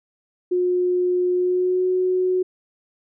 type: tone with pitch glide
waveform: sine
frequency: 360 to 368 Hz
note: F#4 to F#4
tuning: -47 to -9 cents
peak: -17 dBFS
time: 0.51-2.43 s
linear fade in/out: 10 ms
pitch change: +38 cents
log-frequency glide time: 1.34-1.86 s
effects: none